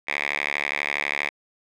5% pulse tone with band-pass filter, 72.3 Hz, D2, 27 cents flat, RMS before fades -27 dBFS, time 0.07-1.3 s, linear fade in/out 20 ms, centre 2200 Hz, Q 3.2, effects none

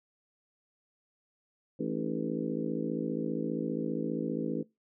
harmonic tone with a mistuned harmonic, 55 Hz, A1, in tune, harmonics 3 / 4 / 5 / 6 / 7 / 8 / 9, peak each -39 / -36 / -36 / -38 / -40 / -39 / -40 dBFS, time 1.79-4.63 s, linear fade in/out 10 ms, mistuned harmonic 6, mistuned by -62 cents, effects noise-tail reverb RT60 0.2 s tail -20 dB re dry

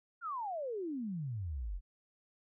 sine exponential sweep, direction down, 1453 to 40.2 Hz, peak -36 dBFS, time 0.21-1.81 s, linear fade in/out 50 ms, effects none

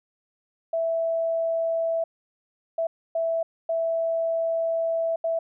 sine tone bursts at uneven times, 659.3 Hz, E5, in tune, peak -22 dBFS, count 5, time 0.73-2.04 / 2.78-2.87 / 3.15-3.43 / 3.69-5.16 / 5.24-5.39 s, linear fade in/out 5 ms, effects none

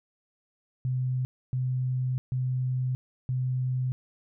sine tone bursts at uneven times, 127.9 Hz, C3, 39 cents flat, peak -25 dBFS, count 4, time 0.85-1.25 / 1.53-2.18 / 2.32-2.95 / 3.29-3.92 s, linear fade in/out 0 ms, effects none

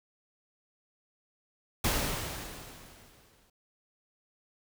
pink noise with exponential decay, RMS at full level -27 dBFS, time 1.84-3.5 s, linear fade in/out 5 ms, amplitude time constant 360 ms, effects none

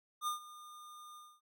square tone with ADSR envelope, 1212 Hz, D#6, 46 cents flat, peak -33 dBFS, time 0.21-1.41 s, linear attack 61 ms, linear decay 120 ms, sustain -18 dB, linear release 250 ms, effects none

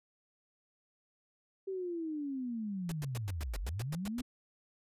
sine linear two-way sweep, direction down then up, 390.6 to 41.2 to 257.4 Hz, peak -35 dBFS, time 1.67-4.22 s, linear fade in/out 10 ms, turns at 3.6 s
pink noise bursts, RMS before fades -43 dBFS, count 11, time 2.89-4.209 s, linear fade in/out 2 ms, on 29 ms, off 100 ms
effects resampled to 32000 Hz

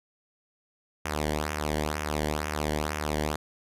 sawtooth tone with flanger, 75.7 Hz, D#2, 47 cents flat, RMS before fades -30 dBFS, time 1.05-3.36 s, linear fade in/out 5 ms, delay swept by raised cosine 0.23 to 0.8 ms, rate 2.1 Hz, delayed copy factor -0.75, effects resampled to 32000 Hz

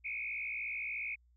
sine tone with frequency modulation, 2349 Hz, D7, in tune, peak -36 dBFS, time 0.04-1.16 s, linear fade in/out 20 ms, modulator 56.9 Hz, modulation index 3.1, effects added 60 Hz sine -64 dBFS peak until 1.36 s

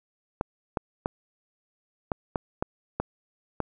clicks, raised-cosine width 1 ms, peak -12 dBFS, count 8, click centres 0.411 / 0.772 / 1.059 / 2.118 / 2.358 / 2.625 / 3 / 3.603 s, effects none

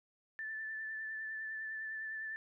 sine tone with vibrato, 1760 Hz, A6, in tune, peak -39 dBFS, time 0.39-2.36 s, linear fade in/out 0 ms, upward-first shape triangle, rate 9.9 Hz, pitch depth 27 cents each way, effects none

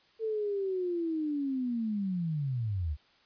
sine linear sweep, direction down, 450 to 68 Hz, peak -29 dBFS, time 0.19-2.97 s, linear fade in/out 50 ms, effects white hiss -64 dBFS RMS until 3.25 s + resampled to 11025 Hz

